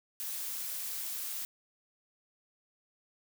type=noise; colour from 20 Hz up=blue; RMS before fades=-38 dBFS; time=0.2-1.45 s; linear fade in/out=0 ms; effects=none